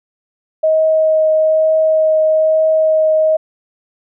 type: tone with vibrato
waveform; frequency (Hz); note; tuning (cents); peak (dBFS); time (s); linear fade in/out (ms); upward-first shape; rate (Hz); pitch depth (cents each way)
sine; 630; D#5; +21; -9; 0.63-3.37; 10; triangle; 1.1; 10
effects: none